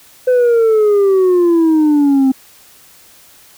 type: exponential sweep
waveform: sine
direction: down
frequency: 510 to 261.2 Hz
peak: -5 dBFS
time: 0.27-2.32 s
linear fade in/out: 10 ms
effects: tanh soft clip ceiling -7 dBFS + white hiss -44 dBFS RMS until 3.57 s